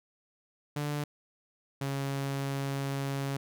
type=tone pair in turn; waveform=sawtooth; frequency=146.83 / 138.01 Hz; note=D3 / C#3; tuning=0 / -7 cents; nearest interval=minor second; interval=107 cents; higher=first; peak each=-27 dBFS; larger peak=neither; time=0.76-1.04 / 1.81-3.37 s; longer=second; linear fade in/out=5 ms; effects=none